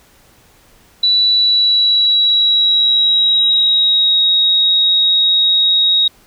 sine tone with pitch glide, 3951 to 3781 Hz, B7 to A#7, 0 to +24 cents, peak -9 dBFS, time 1.03-6.08 s, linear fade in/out 5 ms, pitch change -76 cents, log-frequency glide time 1.32-4.21 s, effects pink hiss -49 dBFS RMS until 6.26 s

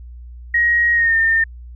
sine tone with pitch glide, 1888 to 1812.1 Hz, A#6 to A#6, +22 to -49 cents, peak -12 dBFS, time 0.54-1.44 s, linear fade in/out 5 ms, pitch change -71 cents, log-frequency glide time 0.93-1.16 s, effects added 60 Hz sine -33 dBFS peak until 1.75 s

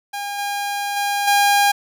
sawtooth tone with level steps, 810 Hz, G#5, 43 cents flat, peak -21 / -18 / -15 / -9 dBFS, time 0.13-1.72 s, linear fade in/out 10 ms, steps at 0.38 / 0.96 / 1.27 s, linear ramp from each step 10 ms, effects none

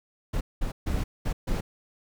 brown noise bursts at uneven times, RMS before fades -27 dBFS, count 5, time 0.33-0.41 / 0.61-0.72 / 0.86-1.04 / 1.25-1.33 / 1.47-1.61 s, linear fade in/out 10 ms, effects none

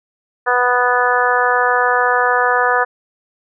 harmonic tone, 246.9 Hz, B3, in tune, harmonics 2 / 3 / 4 / 5 / 6 / 7, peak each -19 / -19 / -19 / -19 / -19 / -19 dBFS, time 0.46-2.85 s, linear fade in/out 20 ms, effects none

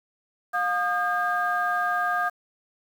sine tone cluster, 713 / 1225 / 1608 Hz, F5 / D#6 / G6, +36 / -27 / +44 cents, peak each -26 dBFS, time 0.53-2.3 s, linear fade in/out 20 ms, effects tanh soft clip ceiling -14 dBFS + 8-bit

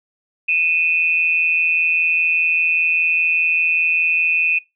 sine tone pair together, 2483 / 2648 Hz, D#7 / E7, -4 / +7 cents, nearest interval minor second, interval 111 cents, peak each -16 / -19 dBFS, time 0.48-4.59 s, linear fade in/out 10 ms, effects noise-tail reverb RT60 0.2 s tail -20 dB re dry

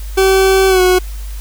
40% pulse tone with pitch glide, 383.3 to 366.6 Hz, G4 to F#4, -39 to -16 cents, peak -7 dBFS, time 0.17-0.99 s, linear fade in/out 10 ms, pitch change -77 cents, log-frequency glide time 0.68-0.81 s, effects added 50 Hz sine -22 dBFS peak until 1.4 s + white hiss -38 dBFS RMS until 1.4 s

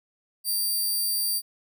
5% pulse tone, 4699 Hz, D8, in tune, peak -17 dBFS, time 0.44-1.42 s, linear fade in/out 50 ms, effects none

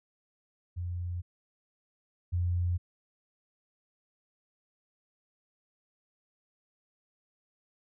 sine tone pair in turn, 88 / 88 Hz, F2 / F2, +14 / +14 cents, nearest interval unison, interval 0 cents, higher neither, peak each -32 / -26 dBFS, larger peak second, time 0.76-1.22 / 2.32-2.78 s, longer neither, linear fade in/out 20 ms, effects none

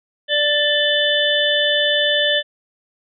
harmonic tone with a mistuned harmonic, 587.3 Hz, D5, in tune, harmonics 1 / 3 / 5 / 6, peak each -20 / -20 / -20 / -20 dBFS, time 0.28-2.43 s, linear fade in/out 50 ms, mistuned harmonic 5, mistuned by +48 cents, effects none

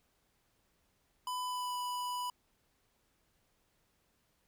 square tone with pitch glide, 1000 to 988.5 Hz, B5 to B5, +21 to +1 cents, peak -36 dBFS, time 1.27-2.3 s, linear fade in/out 2 ms, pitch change -20 cents, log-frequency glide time 1.44-1.77 s, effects pink hiss -75 dBFS RMS until 4.47 s

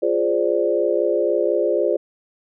sine chord, D half-diminished seventh, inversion first, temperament equal, 349.2 / 415.3 / 523.3 / 587.3 Hz, F4 / Ab4 / C5 / D5, 0 / 0 / 0 / 0 cents, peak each -22 dBFS, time 0.02-1.97 s, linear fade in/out 10 ms, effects none

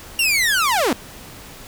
sawtooth linear sweep, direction down, 2828 to 207.7 Hz, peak -12 dBFS, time 0.19-0.93 s, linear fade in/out 2 ms, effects pink hiss -39 dBFS RMS until 1.67 s

